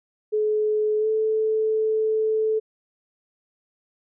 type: tone with pitch glide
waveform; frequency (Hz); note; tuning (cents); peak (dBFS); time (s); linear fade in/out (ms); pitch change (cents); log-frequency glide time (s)
sine; 427 to 436.7; G#4 to A4; +48 to -13; -19; 0.32-2.6; 20; +39; 0.99-1.07
effects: none